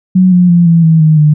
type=tone with pitch steps; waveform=sine; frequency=185 / 178.8 / 172.81 / 167.02 / 161.42 / 156.02 / 150.79 Hz; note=F#3 / F3 / F3 / E3 / E3 / D#3 / D3; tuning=0 / +41 / -18 / +23 / -36 / +5 / +46 cents; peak=-3 dBFS; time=0.15-1.34 s; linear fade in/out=10 ms; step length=170 ms; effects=none

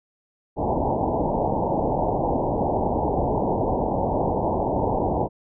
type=low-pass noise; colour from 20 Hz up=white; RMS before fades=-23 dBFS; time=0.56-5.29 s; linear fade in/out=50 ms; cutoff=930 Hz; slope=96 dB/octave; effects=none

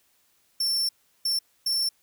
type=tone bursts at uneven times; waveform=40% pulse; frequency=5410 Hz; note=E8; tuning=44 cents sharp; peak=-22 dBFS; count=3; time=0.6-0.89 / 1.25-1.39 / 1.66-1.89 s; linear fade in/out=5 ms; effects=white hiss -66 dBFS RMS until 2.02 s

